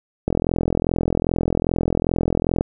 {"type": "click train", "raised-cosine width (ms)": 2, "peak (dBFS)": -5, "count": 100, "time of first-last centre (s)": [0.28, 2.609], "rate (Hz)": 42.5, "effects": []}